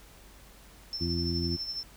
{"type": "tone with tremolo", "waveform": "sine", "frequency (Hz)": 5340, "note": "E8", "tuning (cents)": 22, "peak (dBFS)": -31, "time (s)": [0.93, 1.83], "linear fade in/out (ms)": 0, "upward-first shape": "sine", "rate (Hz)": 12, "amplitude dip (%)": 55}
{"type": "harmonic tone", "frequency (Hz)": 85.4, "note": "F2", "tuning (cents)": -38, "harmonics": [1, 2, 3, 4], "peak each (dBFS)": [-32, -34, -36, -35], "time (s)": [1, 1.57], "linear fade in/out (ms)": 20}
{"effects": ["added 49 Hz sine -54 dBFS peak until 1.96 s", "pink hiss -55 dBFS RMS until 1.96 s"]}